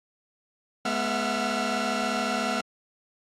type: tone cluster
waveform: sawtooth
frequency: 211.3 / 245.9 / 660 / 731 / 1363 Hz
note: G#3 / B3 / E5 / F#5 / F6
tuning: +30 / -7 / +2 / -21 / -43 cents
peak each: -28 dBFS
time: 0.85-2.61 s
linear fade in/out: 5 ms
effects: low-pass 7000 Hz 12 dB/octave + Opus 48 kbps